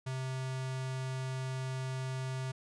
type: tone with notch filter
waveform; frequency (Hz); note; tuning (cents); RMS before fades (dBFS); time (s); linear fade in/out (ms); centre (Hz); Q
square; 130.81; C3; 0; -37; 0.06-2.52; 10; 290; 1
effects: resampled to 22050 Hz